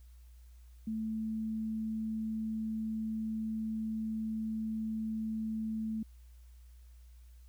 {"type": "tone", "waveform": "sine", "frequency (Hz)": 220, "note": "A3", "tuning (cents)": 0, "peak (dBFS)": -33, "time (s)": [0.87, 6.03], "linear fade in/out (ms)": 5, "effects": ["added 60 Hz sine -52 dBFS peak until 7.48 s", "white hiss -71 dBFS RMS until 7.48 s"]}